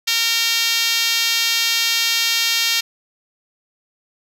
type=tone with high-pass filter; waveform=5% pulse; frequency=460 Hz; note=A#4; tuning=23 cents flat; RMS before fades=-18 dBFS; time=0.07-2.81 s; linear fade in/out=10 ms; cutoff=2500 Hz; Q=0.82; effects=low-pass 12000 Hz 12 dB/octave